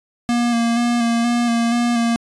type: tone with vibrato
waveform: square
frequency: 235.7 Hz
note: A#3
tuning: 19 cents sharp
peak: -16 dBFS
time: 0.29-2.16 s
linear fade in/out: 0 ms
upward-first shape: square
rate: 2.1 Hz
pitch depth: 21 cents each way
effects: resampled to 22050 Hz